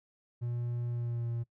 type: tone with pitch glide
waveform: triangle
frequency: 120 to 117.53 Hz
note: B2 to A#2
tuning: -49 to +15 cents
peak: -30 dBFS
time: 0.41-1.44 s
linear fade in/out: 20 ms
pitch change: -36 cents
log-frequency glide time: 0.89-1.29 s
effects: noise-tail reverb RT60 0.1 s tail -21 dB re dry